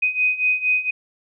sine beating tone pair, 2500 / 2504.3 Hz, D#7 / D#7, +8 / +11 cents, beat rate 4.3 Hz, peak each -22 / -19 dBFS, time 0.02-0.91 s, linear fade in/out 10 ms, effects none

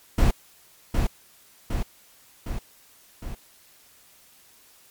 brown noise with echo, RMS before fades -17 dBFS, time 0.18-0.31 s, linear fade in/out 5 ms, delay 760 ms, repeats 4, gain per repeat -4 dB, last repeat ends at 3.35 s, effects white hiss -55 dBFS RMS until 4.9 s + MP3 96 kbps

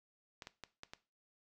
clicks, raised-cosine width 0.2 ms, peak -29 dBFS, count 5, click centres 0.422 / 0.471 / 0.637 / 0.834 / 0.935 s, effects noise-tail reverb RT60 0.3 s tail -17 dB re dry

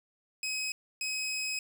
20% pulse tone pair in turn, 2539 / 2539 Hz, D#7 / D#7, +34 / +34 cents, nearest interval unison, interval 0 cents, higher neither, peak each -27 / -27 dBFS, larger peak neither, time 0.43-0.72 / 1.01-1.59 s, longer second, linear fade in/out 2 ms, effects 9-bit

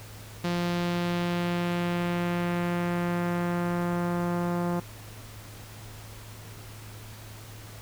sawtooth tone with low-pass filter sweep, 174.3 Hz, F3, 3 cents flat, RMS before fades -28 dBFS, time 0.44-4.8 s, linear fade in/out 5 ms, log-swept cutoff 4700 to 1100 Hz, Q 1.2, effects added 107 Hz sine -44 dBFS peak until 7.81 s + pink hiss -47 dBFS RMS until 7.81 s

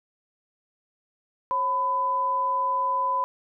sine tone pair together, 543.1 / 1003 Hz, C#5 / B5, -36 / +26 cents, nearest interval major seventh, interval 1062 cents, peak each -34 / -22 dBFS, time 1.51-3.24 s, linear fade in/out 0 ms, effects none

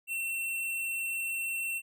square tone, 2707 Hz, E7, 45 cents sharp, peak -32 dBFS, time 0.07-1.82 s, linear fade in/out 50 ms, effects none

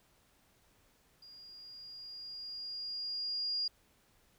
sine tone with level ramp, 4835 Hz, D8, 50 cents sharp, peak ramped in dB -52 to -31 dBFS, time 1.22-3.68 s, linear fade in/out 5 ms, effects pink hiss -69 dBFS RMS until 4.38 s

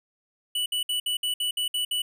square tone bursts, 2960 Hz, F#7, in tune, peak -25 dBFS, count 9, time 0.55-2.02 s, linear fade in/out 5 ms, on 110 ms, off 60 ms, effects none

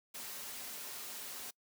white noise with comb filter, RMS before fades -45 dBFS, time 0.14-1.51 s, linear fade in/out 10 ms, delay 6.1 ms, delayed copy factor -0.5, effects noise-tail reverb RT60 0.1 s tail -24 dB re dry + high-pass 150 Hz 12 dB/octave

